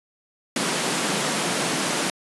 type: high-pass noise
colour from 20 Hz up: pink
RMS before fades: -24 dBFS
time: 0.56-2.1 s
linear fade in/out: 2 ms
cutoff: 150 Hz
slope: 48 dB/octave
effects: resampled to 24000 Hz